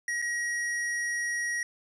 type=tone with dropouts; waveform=square; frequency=1900 Hz; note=A#6; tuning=33 cents sharp; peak=-29 dBFS; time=0.08-1.63 s; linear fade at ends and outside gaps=2 ms; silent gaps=0.218-0.223 s; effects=resampled to 22050 Hz + 11-bit